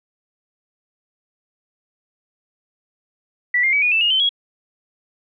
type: tone with pitch steps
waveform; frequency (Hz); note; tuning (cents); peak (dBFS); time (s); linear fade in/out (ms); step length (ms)
sine; 1961 / 2114 / 2279 / 2456 / 2648 / 2855 / 3077 / 3317; B6 / C7 / C#7 / D#7 / E7 / F7 / G7 / G#7; -13 / +17 / +47 / -23 / +7 / +37 / -33 / -3; -14; 3.54-4.292; 5; 94
effects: none